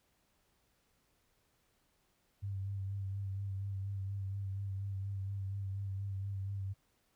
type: tone with vibrato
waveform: sine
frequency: 98 Hz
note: G2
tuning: in tune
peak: -36 dBFS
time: 2.42-6.74 s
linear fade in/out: 20 ms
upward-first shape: sine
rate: 4.2 Hz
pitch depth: 31 cents each way
effects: pink hiss -75 dBFS RMS until 7.15 s